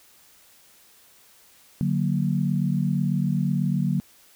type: chord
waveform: sine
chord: D augmented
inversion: none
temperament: equal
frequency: 146.83 / 185 / 233.1 Hz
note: D3 / F#3 / A#3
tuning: 0 / 0 / 0 cents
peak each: -24 / -24 / -28 dBFS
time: 1.81-4 s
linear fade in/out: 0 ms
effects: white hiss -55 dBFS RMS until 4.35 s